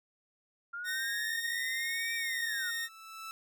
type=linear two-way sweep; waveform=sine; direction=up then down; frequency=1385 to 2338 to 1385 Hz; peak=-37 dBFS; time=0.73-2.71 s; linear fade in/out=10 ms; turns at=2.15 s
type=tone; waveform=sawtooth; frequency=1848 Hz; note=A#6; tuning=16 cents flat; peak=-30 dBFS; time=0.84-2.89 s; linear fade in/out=50 ms
type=tone with exponential growth; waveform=sawtooth; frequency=1318.5 Hz; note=E6; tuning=in tune; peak=-36 dBFS; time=2.02-3.31 s; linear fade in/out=0 ms; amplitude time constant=280 ms
effects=none